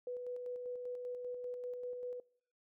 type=tone with tremolo; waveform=sine; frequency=493.9 Hz; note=B4; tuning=in tune; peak=-38 dBFS; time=0.07-2.2 s; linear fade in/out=2 ms; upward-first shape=square; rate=5.1 Hz; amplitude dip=30%; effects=noise-tail reverb RT60 0.6 s tail -24 dB re dry